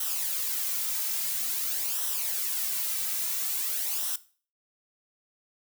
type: noise with flanger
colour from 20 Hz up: blue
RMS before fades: -30 dBFS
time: 0-4.16 s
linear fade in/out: 5 ms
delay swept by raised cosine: 0.43 to 2.83 ms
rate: 0.49 Hz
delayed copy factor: -0.6
effects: noise-tail reverb RT60 0.4 s tail -17 dB re dry